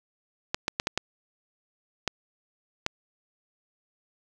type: clicks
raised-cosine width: 0.2 ms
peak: -8 dBFS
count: 7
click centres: 0.545 / 0.681 / 0.799 / 0.871 / 0.976 / 2.077 / 2.864 s
effects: none